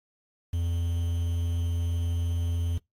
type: tone with quantisation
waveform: triangle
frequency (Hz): 85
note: F2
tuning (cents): -46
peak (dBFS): -23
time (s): 0.53-2.78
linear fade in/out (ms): 5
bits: 8
effects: noise-tail reverb RT60 0.2 s tail -26 dB re dry + AAC 48 kbps

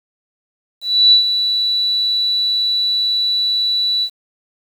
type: tone with ADSR envelope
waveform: sine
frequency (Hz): 3951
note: B7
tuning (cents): 0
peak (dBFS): -5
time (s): 0.81-4.1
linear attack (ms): 310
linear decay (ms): 110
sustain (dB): -9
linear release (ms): 71
effects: 7-bit

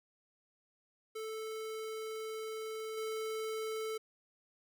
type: tone with level steps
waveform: square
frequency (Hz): 439.1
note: A4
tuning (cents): -4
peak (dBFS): -40 / -37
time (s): 1.15-3.98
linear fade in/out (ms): 10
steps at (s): 2.97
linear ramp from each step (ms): 5
effects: none

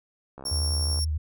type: click train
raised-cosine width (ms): 1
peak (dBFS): -27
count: 42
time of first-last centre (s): 0.38-0.989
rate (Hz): 67.3
type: tone with tremolo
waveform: 30% pulse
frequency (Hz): 5500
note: F8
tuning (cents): -27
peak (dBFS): -23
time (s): 0.45-1.05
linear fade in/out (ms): 10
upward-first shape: triangle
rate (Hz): 11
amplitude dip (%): 25
type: tone with vibrato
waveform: sine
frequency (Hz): 77.5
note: D#2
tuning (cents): -6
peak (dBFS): -24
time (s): 0.51-1.18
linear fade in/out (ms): 10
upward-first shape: sine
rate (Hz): 11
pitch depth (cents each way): 50
effects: none

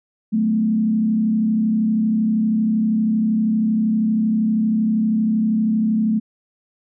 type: tone with frequency modulation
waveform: sine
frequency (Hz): 218.3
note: A3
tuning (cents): -13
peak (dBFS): -15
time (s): 0.32-6.2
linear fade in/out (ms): 20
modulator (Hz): 32.7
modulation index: 0.58
effects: none

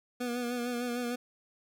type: tone with vibrato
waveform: 25% pulse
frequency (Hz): 242.8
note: B3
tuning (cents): -29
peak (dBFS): -28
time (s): 0.2-1.16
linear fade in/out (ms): 10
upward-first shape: sine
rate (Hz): 6.6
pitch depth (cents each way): 38
effects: none

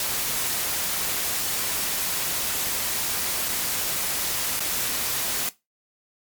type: noise with dropouts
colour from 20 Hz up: white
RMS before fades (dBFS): -26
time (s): 0-5.49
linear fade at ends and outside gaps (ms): 1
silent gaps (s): 3.486-3.489 / 4.595-4.604
effects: noise-tail reverb RT60 0.2 s tail -17 dB re dry + MP3 96 kbps

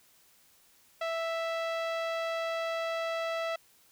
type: tone with low-pass filter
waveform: sawtooth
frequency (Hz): 659.3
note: E5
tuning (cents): 0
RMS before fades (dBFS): -33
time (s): 1.01-3.56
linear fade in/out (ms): 5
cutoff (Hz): 3500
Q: 0.88
effects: white hiss -63 dBFS RMS until 3.91 s

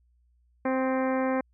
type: harmonic tone with a mistuned harmonic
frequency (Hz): 261.6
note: C4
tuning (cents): 0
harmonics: 1 / 2 / 3 / 4 / 5 / 6 / 7 / 8 / 9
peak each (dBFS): -27 / -28 / -34 / -35 / -42 / -40 / -41 / -43 / -47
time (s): 0.65-1.41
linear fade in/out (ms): 5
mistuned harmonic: 5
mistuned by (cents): -31
effects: added 60 Hz sine -62 dBFS peak until 1.53 s

